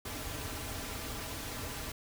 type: noise with comb filter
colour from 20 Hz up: pink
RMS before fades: -40 dBFS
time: 0.05-1.92 s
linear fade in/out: 5 ms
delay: 5.5 ms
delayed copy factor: -0.6
effects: none